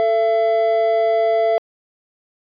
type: tone pair together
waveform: triangle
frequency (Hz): 442.3 / 673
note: A4 / E5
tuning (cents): +9 / +36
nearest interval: perfect fifth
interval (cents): 727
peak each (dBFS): -18 / -13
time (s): 0-1.58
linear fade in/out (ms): 0
effects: resampled to 11025 Hz